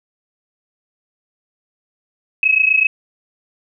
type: tone pair together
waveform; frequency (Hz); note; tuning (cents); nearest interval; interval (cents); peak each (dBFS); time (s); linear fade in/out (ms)
sine; 2549 / 2577; D#7 / E7; +41 / -40; unison; 19; -14; 2.43-2.87; 2
effects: none